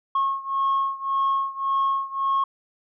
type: beating tone pair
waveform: sine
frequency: 1088 / 1089.8 Hz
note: C#6 / C#6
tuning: -33 / -30 cents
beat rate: 1.8 Hz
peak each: -22 / -24 dBFS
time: 0.15-2.44 s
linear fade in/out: 5 ms
effects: tanh soft clip ceiling -16 dBFS